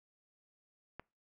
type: click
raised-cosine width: 0.5 ms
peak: -29 dBFS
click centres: 0.996 s
effects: noise-tail reverb RT60 0.3 s tail -26 dB re dry